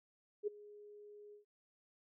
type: tone with ADSR envelope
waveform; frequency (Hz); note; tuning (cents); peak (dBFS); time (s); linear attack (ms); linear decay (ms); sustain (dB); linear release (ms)
sine; 415.3; G#4; 0; -32; 0.43-1.45; 43; 11; -21; 120
effects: none